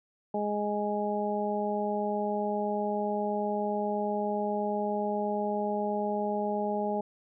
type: harmonic tone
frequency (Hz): 207.7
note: G#3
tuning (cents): 0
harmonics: 1 / 2 / 3 / 4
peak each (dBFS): -33 / -33 / -33 / -33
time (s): 0.34-7.01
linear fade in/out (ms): 5
effects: none